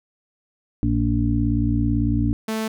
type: harmonic tone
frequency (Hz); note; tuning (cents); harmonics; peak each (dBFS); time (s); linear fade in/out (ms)
58; A#1; -8; 1 / 2 / 4 / 5; -23 / -22 / -24 / -23; 0.83-2.33; 0
type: tone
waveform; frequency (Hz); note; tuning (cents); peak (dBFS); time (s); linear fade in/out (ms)
sawtooth; 220; A3; 0; -19; 2.48-2.68; 5
effects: none